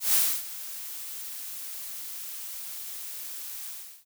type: noise with ADSR envelope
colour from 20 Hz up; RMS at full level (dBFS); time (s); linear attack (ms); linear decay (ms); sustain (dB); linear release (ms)
blue; -21; 0-4.05; 140; 280; -17; 370
effects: none